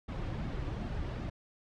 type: noise with flanger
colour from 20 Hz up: brown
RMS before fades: -37 dBFS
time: 0.08-1.3 s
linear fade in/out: 10 ms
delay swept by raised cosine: 2 to 4.8 ms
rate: 2.6 Hz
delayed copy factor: -0.6
effects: low-pass 4000 Hz 12 dB/octave